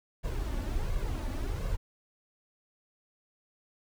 brown noise with flanger, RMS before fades -32 dBFS, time 0.23-1.77 s, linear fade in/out 20 ms, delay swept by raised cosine 1.8 to 3.5 ms, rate 1.4 Hz, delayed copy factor +0.6, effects none

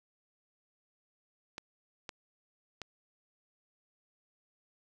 clicks, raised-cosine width 0.2 ms, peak -23 dBFS, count 3, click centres 1.581 / 2.092 / 2.817 s, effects none

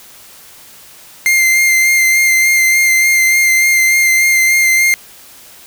45% pulse tone with vibrato, 2100 Hz, C7, 6 cents sharp, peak -8 dBFS, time 1.26-4.94 s, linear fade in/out 0 ms, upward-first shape sine, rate 3.4 Hz, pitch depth 19 cents each way, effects white hiss -39 dBFS RMS until 5.66 s

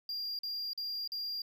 triangle tone bursts, 4788 Hz, D8, 33 cents sharp, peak -34 dBFS, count 4, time 0.09-1.419 s, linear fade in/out 2 ms, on 300 ms, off 43 ms, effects none

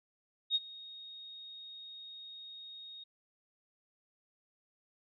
sine tone with ADSR envelope, 3732 Hz, A#7, 1 cent sharp, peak -25 dBFS, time 0.5-3.04 s, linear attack 52 ms, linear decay 35 ms, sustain -21 dB, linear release 9 ms, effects none

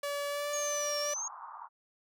sawtooth tone with pitch glide, 573 to 585.4 Hz, D5 to D5, -43 to -6 cents, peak -29 dBFS, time 0.03-1.14 s, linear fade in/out 5 ms, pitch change +37 cents, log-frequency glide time 0.28-0.52 s
sine exponential two-way sweep, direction down then up, 6645 to 5460 to 6645 Hz, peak -34 dBFS, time 0.53-1.28 s, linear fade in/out 5 ms, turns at 1 s
pink band-pass noise, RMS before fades -46 dBFS, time 1.13-1.69 s, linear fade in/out 50 ms, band 870 to 1200 Hz, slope 48 dB/octave
effects none

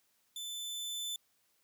sawtooth tone with level ramp, 3520 Hz, A7, in tune, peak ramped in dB -37 to -33 dBFS, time 0.36-1.16 s, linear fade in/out 2 ms, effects white hiss -74 dBFS RMS until 1.63 s + high-pass 60 Hz 12 dB/octave

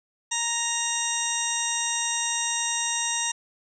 harmonic tone with a mistuned harmonic, 933 Hz, A#5, 1 cent sharp, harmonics 1 / 2 / 3 / 4 / 6 / 7 / 8 / 9, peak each -33 / -34 / -35 / -32 / -29 / -35 / -34 / -34 dBFS, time 0.31-3.32 s, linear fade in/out 10 ms, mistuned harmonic 6, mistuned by +63 cents, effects none

